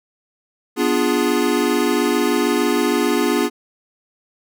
square chord, B diminished seventh, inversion none, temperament equal, 246.9 / 293.7 / 349.2 / 415.3 Hz, B3 / D4 / F4 / Ab4, 0 / 0 / 0 / 0 cents, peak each -22 dBFS, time 0.76-3.5 s, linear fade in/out 50 ms, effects none

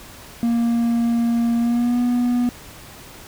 triangle tone with pitch glide, 234 to 243.8 Hz, A#3 to B3, +7 to -22 cents, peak -14 dBFS, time 0.43-2.49 s, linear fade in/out 0 ms, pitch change +71 cents, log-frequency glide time 1.58-1.99 s, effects pink hiss -41 dBFS RMS until 3.27 s

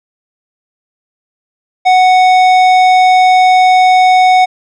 triangle tone with tanh clipping, 740 Hz, F#5, in tune, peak -6 dBFS, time 1.85-4.46 s, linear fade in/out 20 ms, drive 17 dB, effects none

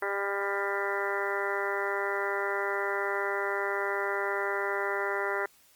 harmonic tone with a mistuned harmonic, 199.4 Hz, G3, 30 cents sharp, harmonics 2 / 3 / 4 / 5 / 6 / 7 / 8 / 9 / 10, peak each -33 / -37 / -38 / -37 / -41 / -35 / -42 / -37 / -37 dBFS, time 0.02-5.46 s, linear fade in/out 5 ms, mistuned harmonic 10, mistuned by -17 cents, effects white hiss -61 dBFS RMS until 5.75 s + Opus 32 kbps

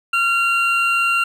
triangle tone pair together, 1377 / 2764 Hz, F6 / F7, -25 / -19 cents, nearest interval octave, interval 1206 cents, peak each -16 dBFS, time 0.13-1.24 s, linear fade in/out 5 ms, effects none

